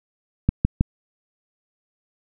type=click train; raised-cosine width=5 ms; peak=-4 dBFS; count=3; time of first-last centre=0.49-0.809 s; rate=6.26 Hz; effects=none